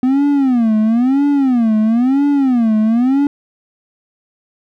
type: tone with vibrato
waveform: triangle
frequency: 248.7 Hz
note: B3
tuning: 12 cents sharp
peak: -8 dBFS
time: 0.03-3.27 s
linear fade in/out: 2 ms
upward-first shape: sine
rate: 1 Hz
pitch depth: 250 cents each way
effects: none